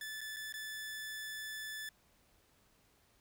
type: tone with dropouts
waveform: sawtooth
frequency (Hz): 1743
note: A6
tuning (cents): -17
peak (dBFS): -38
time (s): 0.01-1.89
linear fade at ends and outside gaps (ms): 2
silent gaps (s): 0.208-0.213 / 0.363-0.367 / 0.525-0.539
effects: pink hiss -70 dBFS RMS until 3.2 s